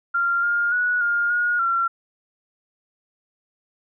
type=tone with pitch steps; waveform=sine; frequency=1388 / 1411 / 1466 / 1412 / 1439 / 1365 Hz; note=F6 / F6 / F#6 / F6 / F#6 / F6; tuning=-11 / +17 / -16 / +19 / -49 / -40 cents; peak=-18 dBFS; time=0.14-1.88 s; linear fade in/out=10 ms; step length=290 ms; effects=none